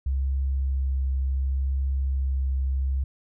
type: tone with vibrato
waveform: sine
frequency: 66.9 Hz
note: C2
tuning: 39 cents sharp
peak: -22 dBFS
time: 0.06-3.04 s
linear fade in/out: 5 ms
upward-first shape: triangle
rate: 0.7 Hz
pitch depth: 14 cents each way
effects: none